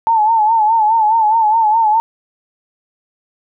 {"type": "tone with vibrato", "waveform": "sine", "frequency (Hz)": 880, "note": "A5", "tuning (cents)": 0, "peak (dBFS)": -9, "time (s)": [0.07, 2], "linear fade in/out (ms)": 0, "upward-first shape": "sine", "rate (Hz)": 4.8, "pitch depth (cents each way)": 78, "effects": []}